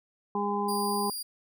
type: harmonic tone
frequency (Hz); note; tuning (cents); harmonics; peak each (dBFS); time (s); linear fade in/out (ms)
203.9; G#3; -32; 1 / 2 / 4 / 5; -32 / -32 / -32 / -32; 0.35-1.1; 2
type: tone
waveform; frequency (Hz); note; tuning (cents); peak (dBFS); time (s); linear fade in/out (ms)
15% pulse; 4807; D8; +39; -27; 0.68-1.23; 10
effects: none